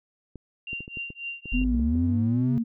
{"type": "clicks", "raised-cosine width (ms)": 3, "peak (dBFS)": -27, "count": 12, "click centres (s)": [0.357, 0.731, 0.806, 0.879, 0.972, 1.104, 1.457, 1.616, 1.648, 1.748, 1.797, 1.955]}
{"type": "tone with tremolo", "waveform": "sine", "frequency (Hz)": 2772, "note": "F7", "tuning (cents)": -14, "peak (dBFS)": -29, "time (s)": [0.67, 1.64], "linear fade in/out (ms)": 2, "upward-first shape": "triangle", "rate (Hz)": 3.7, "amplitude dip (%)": 100}
{"type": "linear sweep", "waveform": "triangle", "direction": "up", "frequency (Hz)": [38.89, 138.6], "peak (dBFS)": -22, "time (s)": [1.52, 2.58], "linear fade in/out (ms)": 0}
{"type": "tone with vibrato", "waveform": "sine", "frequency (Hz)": 241.9, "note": "B3", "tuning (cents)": -36, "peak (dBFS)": -23, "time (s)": [1.53, 2.64], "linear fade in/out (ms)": 20, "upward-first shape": "sine", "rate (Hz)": 2.5, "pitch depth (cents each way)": 88}
{"effects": []}